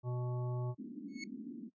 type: harmonic tone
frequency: 123.47 Hz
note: B2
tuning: in tune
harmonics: 1 / 3 / 5 / 7 / 9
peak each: -35 / -45 / -49 / -52 / -54 dBFS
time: 0.03-0.75 s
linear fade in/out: 50 ms
type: band-pass noise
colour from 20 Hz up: pink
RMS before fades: -46 dBFS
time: 0.78-1.7 s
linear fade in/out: 20 ms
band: 220 to 290 Hz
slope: 48 dB/octave
type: tone with exponential growth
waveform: sawtooth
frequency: 2200 Hz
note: C#7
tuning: 14 cents flat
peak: -36 dBFS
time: 1.08-1.24 s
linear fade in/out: 5 ms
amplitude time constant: 34 ms
effects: noise-tail reverb RT60 0.1 s tail -21 dB re dry + resampled to 16000 Hz